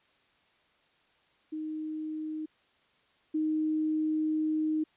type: tone pair in turn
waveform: sine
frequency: 311 / 311 Hz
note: D#4 / D#4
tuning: -1 / -1 cents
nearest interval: unison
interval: 0 cents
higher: neither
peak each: -33 / -26 dBFS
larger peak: second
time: 1.52-2.46 / 3.34-4.84 s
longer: second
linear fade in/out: 10 ms
effects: white hiss -67 dBFS RMS until 4.96 s + resampled to 8000 Hz